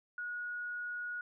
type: tone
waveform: sine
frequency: 1452 Hz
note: F#6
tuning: 33 cents flat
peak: -37 dBFS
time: 0.18-1.21 s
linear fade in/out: 2 ms
effects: none